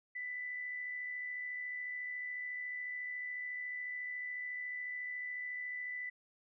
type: tone with amplitude modulation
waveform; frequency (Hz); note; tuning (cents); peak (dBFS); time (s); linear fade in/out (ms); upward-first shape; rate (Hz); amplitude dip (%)
sine; 1989; B6; +12; -37; 0.15-6.1; 10; sine; 74; 35
effects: none